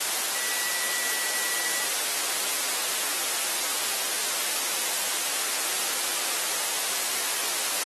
sine tone in noise, 1953 Hz, B6, 20 cents flat, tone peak -35 dBFS, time 0.35-1.85 s, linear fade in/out 10 ms, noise white, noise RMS -27 dBFS, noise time 0-7.84 s, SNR -11 dB, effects high-pass 400 Hz 12 dB/octave + AAC 32 kbps

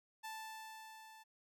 sawtooth tone with level ramp, 880 Hz, A5, in tune, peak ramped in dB -40 to -53 dBFS, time 0.23-1.24 s, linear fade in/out 20 ms, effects none

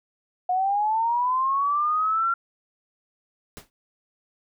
sine linear sweep, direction up, 720 to 1379 Hz, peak -20 dBFS, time 0.49-2.34 s, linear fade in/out 5 ms
pink noise with exponential decay, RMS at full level -37 dBFS, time 3.57-3.7 s, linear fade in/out 0 ms, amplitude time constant 28 ms
effects none

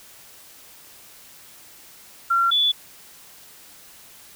sine tone pair in turn, 1370 / 3452 Hz, F6 / A7, -34 / -34 cents, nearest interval octave + major third, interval 1600 cents, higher second, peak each -16 dBFS, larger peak neither, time 2.3-2.51 / 2.51-2.72 s, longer neither, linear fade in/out 10 ms, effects white hiss -47 dBFS RMS until 4.35 s

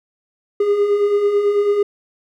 triangle beating tone pair, 401 / 410.1 Hz, G4 / G#4, +39 / -22 cents, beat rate 9.1 Hz, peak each -21 / -12 dBFS, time 0.6-1.83 s, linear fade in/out 5 ms, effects none

